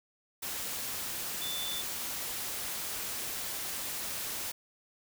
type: tone in noise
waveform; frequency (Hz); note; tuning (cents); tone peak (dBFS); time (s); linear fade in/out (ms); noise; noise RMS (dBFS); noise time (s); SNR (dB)
sine; 3520; A7; 0; -36; 1.41-1.82; 10; white; -37; 0.42-4.52; -2
effects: none